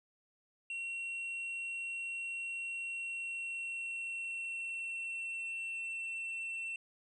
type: tone with pitch glide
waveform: triangle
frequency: 2732 to 2696 Hz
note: F7 to E7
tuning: -39 to +38 cents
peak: -36 dBFS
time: 0.7-6.76 s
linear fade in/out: 2 ms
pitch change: -23 cents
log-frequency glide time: 2.87-5.98 s
effects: resampled to 22050 Hz